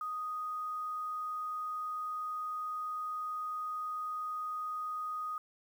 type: tone with quantisation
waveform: sine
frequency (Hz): 1244.5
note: D#6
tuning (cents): 0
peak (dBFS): -35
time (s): 0.01-5.38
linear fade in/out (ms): 2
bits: 10
effects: none